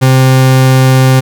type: tone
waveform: 40% pulse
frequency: 130.81 Hz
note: C3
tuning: in tune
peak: -3 dBFS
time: 0.01-1.21 s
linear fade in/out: 20 ms
effects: none